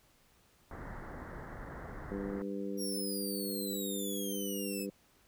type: low-pass noise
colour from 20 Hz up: pink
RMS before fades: -45 dBFS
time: 0.71-2.42 s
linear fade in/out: 0 ms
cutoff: 2000 Hz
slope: 96 dB/octave
type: harmonic tone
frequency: 99.3 Hz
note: G2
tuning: 23 cents sharp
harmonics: 2 / 3 / 4 / 5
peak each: -39 / -41 / -42 / -43 dBFS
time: 2.11-4.9 s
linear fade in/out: 5 ms
type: exponential sweep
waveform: 5% pulse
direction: down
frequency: 5680 to 2559 Hz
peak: -32 dBFS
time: 2.77-4.87 s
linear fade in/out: 50 ms
effects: pink hiss -67 dBFS RMS until 5.27 s